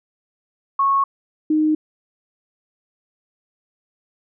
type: tone pair in turn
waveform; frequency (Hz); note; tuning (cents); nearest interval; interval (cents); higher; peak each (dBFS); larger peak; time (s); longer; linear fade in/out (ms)
sine; 1100 / 308.7; C#6 / D#4; -14 / -14; octave + minor seventh; 2200; first; -14; neither; 0.79-1.04 / 1.5-1.75; neither; 5
effects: none